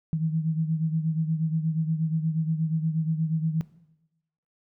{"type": "beating tone pair", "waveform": "sine", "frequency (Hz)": [158.5, 166.9], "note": ["D#3", "E3"], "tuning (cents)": [32, 22], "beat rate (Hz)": 8.4, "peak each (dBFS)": [-24, -31], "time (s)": [0.13, 3.61], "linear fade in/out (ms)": 0, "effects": ["noise-tail reverb RT60 0.9 s tail -18 dB re dry"]}